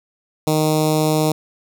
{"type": "tone with notch filter", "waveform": "10% pulse", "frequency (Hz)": 155, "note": "D#3", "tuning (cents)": -6, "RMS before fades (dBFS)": -17, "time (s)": [0.47, 1.32], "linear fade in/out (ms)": 2, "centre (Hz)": 1800, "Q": 0.54, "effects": []}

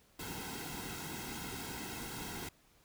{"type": "noise with comb filter", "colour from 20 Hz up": "pink", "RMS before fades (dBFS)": -43, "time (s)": [0.19, 2.49], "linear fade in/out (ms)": 5, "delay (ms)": 1.7, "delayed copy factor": -0.75, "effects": ["pink hiss -67 dBFS RMS until 2.84 s"]}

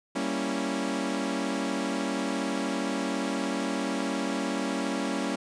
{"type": "chord", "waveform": "sawtooth", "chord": "G diminished seventh", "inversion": "none", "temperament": "equal", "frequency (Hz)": [196, 233.1, 277.2, 329.6], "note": ["G3", "Bb3", "Db4", "Fb4"], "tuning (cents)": [0, 0, 0, 0], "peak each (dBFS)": [-30, -30, -27, -32], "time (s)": [0.15, 5.36], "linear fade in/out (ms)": 10, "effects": ["resampled to 22050 Hz"]}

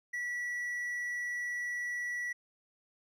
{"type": "tone", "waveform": "triangle", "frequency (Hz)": 1946, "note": "B6", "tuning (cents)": -26, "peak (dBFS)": -32, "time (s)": [0.13, 2.33], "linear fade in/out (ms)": 10, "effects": []}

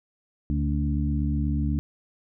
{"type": "harmonic tone with a mistuned harmonic", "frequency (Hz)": 72.3, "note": "D2", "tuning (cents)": -27, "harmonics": [1, 2, 3, 4], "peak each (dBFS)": [-25, -28, -30, -31], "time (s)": [0.5, 1.79], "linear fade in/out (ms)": 0, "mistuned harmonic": 3, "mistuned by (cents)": 33, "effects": []}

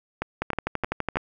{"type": "two click trains", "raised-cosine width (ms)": 0.5, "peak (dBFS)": [-10, -11], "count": [10, 4], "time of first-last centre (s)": [[0.42, 1.17], [0.22, 1.157]], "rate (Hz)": [12, 3.2], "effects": []}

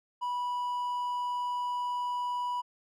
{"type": "tone", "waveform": "triangle", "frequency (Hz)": 981, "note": "B5", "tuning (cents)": -12, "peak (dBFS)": -28, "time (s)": [0.21, 2.62], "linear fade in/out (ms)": 20, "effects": []}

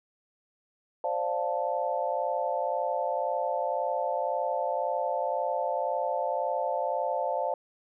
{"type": "chord", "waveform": "sine", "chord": "D minor seventh", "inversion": "third", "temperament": "equal with one note detuned", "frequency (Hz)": [525.4, 587.3, 698.5, 880], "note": ["C5", "D5", "F5", "A5"], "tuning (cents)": [7, 0, 0, 0], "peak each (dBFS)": -32, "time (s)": [1.04, 7.54], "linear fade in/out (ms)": 2, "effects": []}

